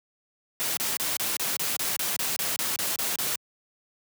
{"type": "noise bursts", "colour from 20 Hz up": "white", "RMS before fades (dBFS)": -28, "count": 14, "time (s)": [0.6, 3.357], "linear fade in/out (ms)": 0, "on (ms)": 170, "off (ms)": 29, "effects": ["high-pass 100 Hz 12 dB/octave"]}